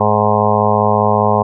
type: harmonic tone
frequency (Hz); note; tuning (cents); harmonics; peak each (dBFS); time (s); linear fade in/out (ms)
105; G#2; +19; 1 / 2 / 4 / 5 / 6 / 7 / 8 / 9 / 10; -19 / -19 / -19 / -19 / -19 / -19 / -19 / -19 / -19; 0-1.43; 10
effects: none